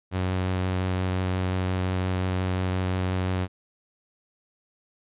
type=tone with vibrato; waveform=sawtooth; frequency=92.5 Hz; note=F#2; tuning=in tune; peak=-20 dBFS; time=0.11-3.48 s; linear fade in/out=50 ms; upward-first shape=triangle; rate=5.7 Hz; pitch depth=14 cents each way; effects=resampled to 8000 Hz